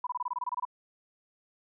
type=tone bursts; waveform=sine; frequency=987.8 Hz; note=B5; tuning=in tune; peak=-29 dBFS; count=12; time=0.04-0.652 s; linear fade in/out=5 ms; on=29 ms; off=24 ms; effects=none